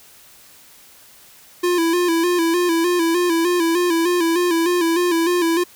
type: tone with vibrato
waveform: square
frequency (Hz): 342.5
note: F4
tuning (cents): -34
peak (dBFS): -16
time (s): 1.63-5.64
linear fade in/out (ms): 10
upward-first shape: square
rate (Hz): 3.3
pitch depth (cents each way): 59
effects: white hiss -47 dBFS RMS until 5.75 s